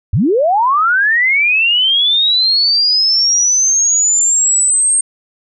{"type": "linear sweep", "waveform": "sine", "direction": "up", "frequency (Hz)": [69.2, 8610], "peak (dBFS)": -9, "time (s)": [0.13, 5.01], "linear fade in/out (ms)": 5, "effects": []}